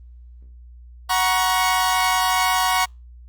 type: chord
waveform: sawtooth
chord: F# major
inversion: none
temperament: equal with one note detuned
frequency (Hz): 740 / 949.7 / 1108.7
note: F#5 / A#5 / C#6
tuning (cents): 0 / +32 / 0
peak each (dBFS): -18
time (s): 1.09-2.86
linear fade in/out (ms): 20
effects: added 60 Hz sine -40 dBFS peak until 3.28 s + Opus 24 kbps